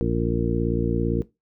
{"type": "harmonic tone", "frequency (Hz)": 57.7, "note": "A#1", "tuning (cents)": -17, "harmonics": [1, 2, 3, 4, 5, 6, 8], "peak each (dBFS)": [-28, -28, -28, -28, -28, -28, -28], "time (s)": [0.01, 1.22], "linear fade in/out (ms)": 0, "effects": ["noise-tail reverb RT60 0.2 s tail -17 dB re dry"]}